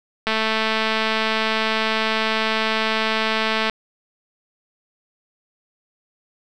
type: click train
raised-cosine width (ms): 0.3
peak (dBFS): -5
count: 755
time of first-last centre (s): 0.27-3.697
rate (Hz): 220
effects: none